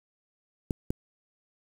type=clicks; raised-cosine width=3 ms; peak=-15 dBFS; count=2; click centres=0.708 / 0.905 s; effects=7-bit